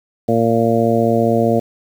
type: harmonic tone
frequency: 115.1 Hz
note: A#2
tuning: 22 cents flat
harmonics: 1 / 2 / 3 / 4 / 5 / 6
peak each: -21 / -17 / -21 / -18 / -19 / -20 dBFS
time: 0.28-1.6 s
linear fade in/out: 10 ms
effects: 7-bit